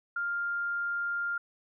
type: tone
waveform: sine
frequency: 1400 Hz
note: F6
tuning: 4 cents sharp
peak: -29 dBFS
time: 0.16-1.38 s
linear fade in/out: 5 ms
effects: none